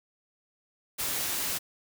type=noise; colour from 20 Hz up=white; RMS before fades=-31 dBFS; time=0.98-1.59 s; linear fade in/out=20 ms; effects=none